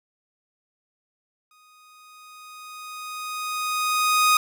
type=tone with exponential growth; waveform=sawtooth; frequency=1244.5 Hz; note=D#6; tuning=in tune; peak=-11 dBFS; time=1.51-4.37 s; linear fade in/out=2 ms; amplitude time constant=620 ms; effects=none